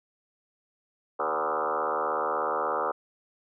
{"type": "tone with frequency modulation", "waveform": "sine", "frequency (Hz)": 880, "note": "A5", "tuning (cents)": 0, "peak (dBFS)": -25, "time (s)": [1.19, 2.92], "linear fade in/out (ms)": 10, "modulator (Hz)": 76.5, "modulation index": 6.1, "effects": []}